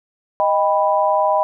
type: chord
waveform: sine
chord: Eb augmented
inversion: none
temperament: equal with one note detuned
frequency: 622.3 / 793.6 / 987.8 Hz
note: Eb5 / G5 / B5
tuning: 0 / +21 / 0 cents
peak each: -17 / -19 / -18 dBFS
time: 0.4-1.43 s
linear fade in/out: 0 ms
effects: none